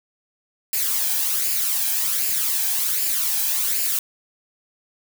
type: noise with flanger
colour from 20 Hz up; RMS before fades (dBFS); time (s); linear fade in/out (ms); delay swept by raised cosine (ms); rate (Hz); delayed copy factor
blue; -22; 0.73-3.99; 2; 0.41 to 1.26; 1.3; +0.55
effects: none